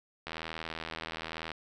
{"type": "click train", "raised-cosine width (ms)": 0.3, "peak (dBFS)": -21, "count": 102, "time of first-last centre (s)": [0.27, 1.517], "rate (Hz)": 81, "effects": []}